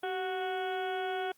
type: harmonic tone with a mistuned harmonic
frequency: 369 Hz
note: F#4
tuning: 5 cents flat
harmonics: 1 / 2 / 3 / 4 / 5 / 6 / 7 / 8 / 9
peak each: -35 / -35 / -49 / -40 / -51 / -49 / -52 / -51 / -47 dBFS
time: 0.03-1.32 s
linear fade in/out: 5 ms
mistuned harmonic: 1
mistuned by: +55 cents
effects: white hiss -67 dBFS RMS until 1.37 s + Opus 32 kbps